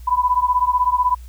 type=beating tone pair; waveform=sine; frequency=987.8 / 1003.8 Hz; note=B5 / B5; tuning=0 / +28 cents; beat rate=16 Hz; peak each=-17 / -18 dBFS; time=0.07-1.15 s; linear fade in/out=10 ms; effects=added 60 Hz sine -34 dBFS peak until 1.28 s + white hiss -53 dBFS RMS until 1.28 s